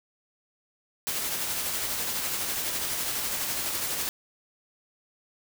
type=noise with tremolo; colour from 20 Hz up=white; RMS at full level=-29 dBFS; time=1.07-4.09 s; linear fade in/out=0 ms; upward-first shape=sine; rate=12 Hz; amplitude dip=30%; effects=none